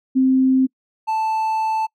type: tone pair in turn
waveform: sine / triangle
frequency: 261.6 / 879.9 Hz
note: C4 / A5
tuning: 0 / 0 cents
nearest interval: octave + major sixth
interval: 2100 cents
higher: second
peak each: -12 / -16 dBFS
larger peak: first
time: 0.15-0.67 / 1.07-1.87 s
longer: second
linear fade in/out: 20 ms
effects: noise-tail reverb RT60 0.1 s tail -26 dB re dry